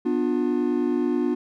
triangle chord, B diminished, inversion none, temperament just, 246.9 / 296.3 / 355.6 Hz, B3 / D4 / F4, 0 / +15 / +31 cents, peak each -23 dBFS, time 0.05-1.35 s, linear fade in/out 10 ms, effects none

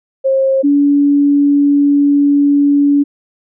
sine tone pair in turn, 535 / 285.6 Hz, C5 / D4, +38 / -48 cents, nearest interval major seventh, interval 1086 cents, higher first, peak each -9 / -7 dBFS, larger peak second, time 0.24-0.63 / 0.63-3.04 s, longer second, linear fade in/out 20 ms, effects none

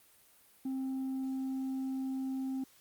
sine tone with tanh clipping, 264.3 Hz, C4, 18 cents sharp, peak -34 dBFS, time 0.65-2.64 s, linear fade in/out 5 ms, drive 2 dB, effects white hiss -63 dBFS RMS until 2.8 s + Opus 32 kbps

